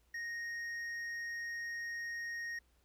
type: tone with hard clipping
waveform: sine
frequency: 1864.7 Hz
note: A#6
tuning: in tune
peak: -40 dBFS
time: 0.14-2.59 s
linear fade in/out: 5 ms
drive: 5 dB
effects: added 60 Hz sine -70 dBFS peak until 2.84 s + pink hiss -75 dBFS RMS until 2.84 s